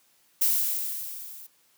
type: noise with level ramp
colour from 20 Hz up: violet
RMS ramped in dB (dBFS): -21 to -45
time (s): 0.41-1.47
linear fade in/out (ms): 10
effects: white hiss -64 dBFS RMS until 1.77 s + high-pass 100 Hz 12 dB/octave